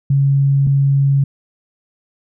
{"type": "tone pair in turn", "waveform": "sine", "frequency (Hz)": [138.59, 138.59], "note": ["C#3", "C#3"], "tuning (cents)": [0, 0], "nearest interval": "unison", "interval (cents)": 0, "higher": "neither", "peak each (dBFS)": -10, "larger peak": "neither", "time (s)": [[0.1, 0.67], [0.67, 1.24]], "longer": "neither", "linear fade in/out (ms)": 5, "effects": []}